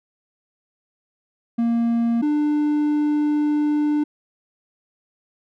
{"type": "tone pair in turn", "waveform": "triangle", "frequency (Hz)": [233.1, 297.6], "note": ["A#3", "D4"], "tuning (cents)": [0, 23], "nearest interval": "major third", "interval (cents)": 423, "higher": "second", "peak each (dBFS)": [-15, -15], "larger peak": "neither", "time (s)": [[1.58, 2.22], [2.22, 4.04]], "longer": "second", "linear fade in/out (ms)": 10, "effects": []}